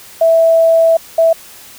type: tone bursts at uneven times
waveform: sine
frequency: 657 Hz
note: E5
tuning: 6 cents flat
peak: -6 dBFS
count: 2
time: 0.21-0.97 / 1.18-1.33 s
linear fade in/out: 5 ms
effects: white hiss -37 dBFS RMS until 1.78 s